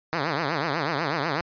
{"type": "tone with vibrato", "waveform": "5% pulse", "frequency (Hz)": 152.8, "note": "D#3", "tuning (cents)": -31, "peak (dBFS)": -13, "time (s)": [0.13, 1.41], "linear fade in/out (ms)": 0, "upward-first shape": "triangle", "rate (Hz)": 8.1, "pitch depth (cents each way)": 250, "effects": ["resampled to 11025 Hz"]}